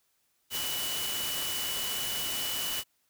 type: tone in noise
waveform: sine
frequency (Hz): 2960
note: F#7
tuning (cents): 0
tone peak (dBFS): -35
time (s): 0.5-2.84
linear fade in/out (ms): 50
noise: white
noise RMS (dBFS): -34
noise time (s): 0.5-2.84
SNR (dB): -4
effects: white hiss -73 dBFS RMS until 3.09 s